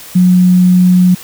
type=tone; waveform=sine; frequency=181.3 Hz; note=F#3; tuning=35 cents flat; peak=-4 dBFS; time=0.15-1.15 s; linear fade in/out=10 ms; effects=white hiss -32 dBFS RMS until 1.23 s